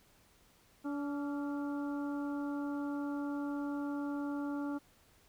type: harmonic tone with a mistuned harmonic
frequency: 287.3 Hz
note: D4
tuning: 38 cents flat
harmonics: 1 / 2 / 3 / 4 / 5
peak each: -35 / -47 / -48 / -51 / -50 dBFS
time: 0.84-4.79 s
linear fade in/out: 20 ms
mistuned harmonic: 5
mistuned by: -56 cents
effects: pink hiss -66 dBFS RMS until 5.28 s